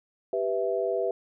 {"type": "chord", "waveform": "sine", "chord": "E minor", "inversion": "first", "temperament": "equal", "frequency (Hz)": [392, 493.9, 659.3], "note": ["G4", "B4", "E5"], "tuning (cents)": [0, 0, 0], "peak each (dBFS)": -29, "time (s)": [0.33, 1.11], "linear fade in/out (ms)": 2, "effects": []}